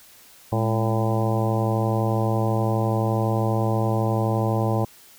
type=harmonic tone with a mistuned harmonic; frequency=112 Hz; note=A2; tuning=31 cents sharp; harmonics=1 / 2 / 3 / 4 / 5 / 6 / 7 / 8 / 9; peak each=-22 / -28 / -29 / -31 / -29 / -33 / -30 / -35 / -34 dBFS; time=0.52-4.85 s; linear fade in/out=5 ms; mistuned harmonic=2; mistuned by=-89 cents; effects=white hiss -50 dBFS RMS until 5.18 s